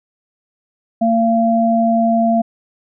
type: tone pair together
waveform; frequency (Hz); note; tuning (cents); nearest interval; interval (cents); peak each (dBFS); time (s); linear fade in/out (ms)
sine; 228.2 / 683.8; A#3 / F5; -37 / -37; octave + perfect fifth; 1900; -14; 1.01-2.42; 10
effects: none